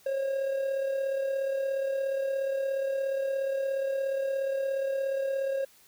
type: tone with amplitude modulation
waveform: triangle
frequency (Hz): 542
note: C#5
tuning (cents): -39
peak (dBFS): -23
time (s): 0.06-5.65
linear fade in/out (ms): 5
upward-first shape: sine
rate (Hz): 37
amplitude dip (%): 45
effects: white hiss -59 dBFS RMS until 5.87 s